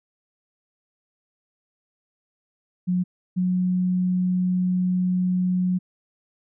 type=tone pair in turn; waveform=sine; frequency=180.6 / 182.17 Hz; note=F#3 / F#3; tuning=-42 / -27 cents; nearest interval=unison; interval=15 cents; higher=second; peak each=-19 dBFS; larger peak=neither; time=2.87-3.04 / 3.36-5.79 s; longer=second; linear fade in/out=20 ms; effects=none